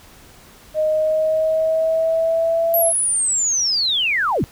sine tone with pitch glide, 620 to 668.3 Hz, D#5 to E5, -6 to +24 cents, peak -15 dBFS, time 0.74-2.93 s, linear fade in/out 50 ms, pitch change +130 cents, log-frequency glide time 0.88-2.78 s
sine linear sweep, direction down, 11840 to 73.42 Hz, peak -16 dBFS, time 2.74-4.44 s, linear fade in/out 0 ms
effects pink hiss -46 dBFS RMS until 4.51 s

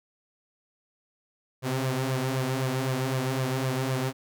sawtooth tone with flanger, 130.81 Hz, C3, in tune, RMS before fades -28 dBFS, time 1.62-4.13 s, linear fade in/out 50 ms, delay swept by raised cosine 1.7 to 5.5 ms, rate 3.9 Hz, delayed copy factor +0.65, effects none

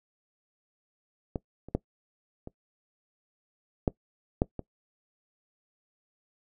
clicks, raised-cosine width 2 ms, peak -17 / -30 / -12 / -26 / -10 / -9 / -21 dBFS, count 7, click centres 1.358 / 1.686 / 1.75 / 2.474 / 3.878 / 4.419 / 4.593 s, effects noise-tail reverb RT60 0.1 s tail -21 dB re dry

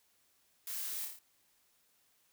blue noise with echo, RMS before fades -42 dBFS, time 0.67-1.05 s, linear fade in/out 2 ms, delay 28 ms, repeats 5, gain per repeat -3 dB, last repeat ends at 1.19 s, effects white hiss -72 dBFS RMS until 2.32 s

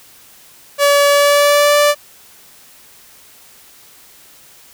sawtooth tone with pitch glide, 571 to 585.7 Hz, D5 to D5, -49 to -5 cents, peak -5 dBFS, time 0.78-1.95 s, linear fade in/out 50 ms, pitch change +44 cents, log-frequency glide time 1.08-1.78 s, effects white hiss -44 dBFS RMS until 4.73 s

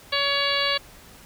harmonic tone, 563 Hz, C#5, 27 cents sharp, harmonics 1 / 2 / 3 / 4 / 5 / 6 / 7 / 8, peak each -29 / -29 / -29 / -29 / -29 / -29 / -29 / -29 dBFS, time 0.12-0.78 s, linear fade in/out 10 ms, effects pink hiss -48 dBFS RMS until 1.25 s

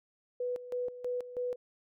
sine tone with tremolo, 493.9 Hz, B4, in tune, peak -31 dBFS, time 0.4-1.56 s, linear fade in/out 5 ms, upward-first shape square, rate 3.1 Hz, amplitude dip 75%, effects none

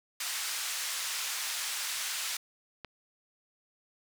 white band-pass noise, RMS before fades -35 dBFS, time 0.2-2.37 s, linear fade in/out 5 ms, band 1200 to 8400 Hz, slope 12 dB/octave
click, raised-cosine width 0.3 ms, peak -25 dBFS, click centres 2.847 s
effects none

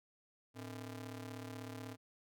sawtooth ring-modulated tone, 185 Hz, F#3, in tune, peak -38 dBFS, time 0.54-1.97 s, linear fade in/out 50 ms, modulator 74.4 Hz, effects none

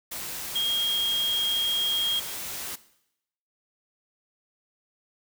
sine tone in noise, 3249 Hz, G#7, 39 cents flat, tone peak -23 dBFS, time 0.55-2.2 s, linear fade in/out 10 ms, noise white, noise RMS -35 dBFS, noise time 0.11-2.76 s, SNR +9 dB, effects noise-tail reverb RT60 0.8 s tail -17 dB re dry

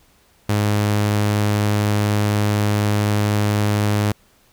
sawtooth tone, 104.1 Hz, G#2, 5 cents sharp, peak -12 dBFS, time 0.49-4.12 s, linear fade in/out 5 ms, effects pink hiss -56 dBFS RMS until 4.52 s

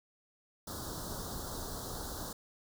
pink band-stop noise, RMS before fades -41 dBFS, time 0.67-2.33 s, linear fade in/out 5 ms, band 1500 to 3700 Hz, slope 48 dB/octave, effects none

